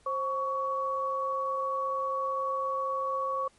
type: tone pair together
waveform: sine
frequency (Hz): 529.5 / 1122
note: C5 / C#6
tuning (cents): +21 / +21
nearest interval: octave + minor second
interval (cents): 1300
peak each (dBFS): -33 / -29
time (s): 0.06-3.48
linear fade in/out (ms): 5
effects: pink hiss -63 dBFS RMS until 3.58 s + MP3 48 kbps